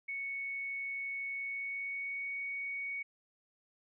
sine tone with pitch glide, 2217 to 2234 Hz, C#7 to C#7, 0 to +13 cents, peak -36 dBFS, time 0.08-3.03 s, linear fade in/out 10 ms, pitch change +13 cents, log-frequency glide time 1.33-2.36 s, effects none

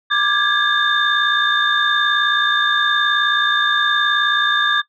sine tone cluster, 1180 / 1634 / 1693 / 3611 Hz, D6 / G#6 / G#6 / A7, +8 / -29 / +33 / +44 cents, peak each -19 dBFS, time 0.1-4.82 s, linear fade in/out 20 ms, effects noise-tail reverb RT60 0.1 s tail -19 dB re dry + tanh soft clip ceiling -3 dBFS

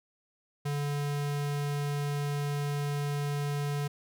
square tone, 144.4 Hz, D3, 29 cents flat, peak -30 dBFS, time 0.65-3.88 s, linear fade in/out 10 ms, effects none

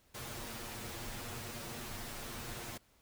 pink noise with comb filter, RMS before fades -44 dBFS, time 0.14-2.78 s, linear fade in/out 10 ms, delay 8.5 ms, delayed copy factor +0.8, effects pink hiss -69 dBFS RMS until 3.01 s

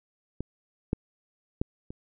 clicks, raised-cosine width 3 ms, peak -19 / -12 / -13 / -26 dBFS, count 4, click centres 0.406 / 0.931 / 1.615 / 1.905 s, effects none

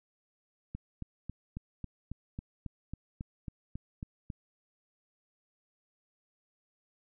click train, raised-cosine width 5 ms, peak -26 dBFS, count 14, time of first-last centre 0.75-4.302 s, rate 3.66 Hz, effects none

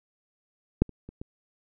clicks, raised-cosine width 3 ms, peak -6 / -30 / -28 / -24 dBFS, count 4, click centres 0.82 / 0.893 / 1.09 / 1.215 s, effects none

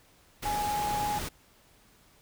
sine tone in noise, 832 Hz, G#5, 3 cents sharp, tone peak -28 dBFS, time 0.45-1.19 s, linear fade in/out 10 ms, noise pink, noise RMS -36 dBFS, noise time 0.42-1.29 s, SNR +5 dB, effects pink hiss -61 dBFS RMS until 2.21 s

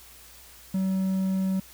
triangle tone, 190 Hz, F#3, 46 cents sharp, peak -21 dBFS, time 0.74-1.6 s, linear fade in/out 5 ms, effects added 60 Hz sine -56 dBFS peak until 1.73 s + white hiss -50 dBFS RMS until 1.73 s

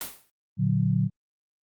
white noise with exponential decay, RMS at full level -30 dBFS, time 0.01-0.3 s, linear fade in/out 1 ms, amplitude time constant 62 ms
sine chord, Bb augmented, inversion none, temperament equal, 116.54 / 146.83 / 185 Hz, Bb2 / D3 / F#3, 0 / 0 / 0 cents, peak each -25 dBFS, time 0.57-1.1 s, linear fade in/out 50 ms
effects Opus 32 kbps

